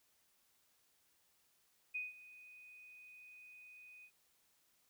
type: tone with ADSR envelope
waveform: sine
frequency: 2492 Hz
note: D#7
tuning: 2 cents sharp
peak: -37 dBFS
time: 1.94-4.11 s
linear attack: 16 ms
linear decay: 170 ms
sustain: -18 dB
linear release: 68 ms
effects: white hiss -75 dBFS RMS until 4.89 s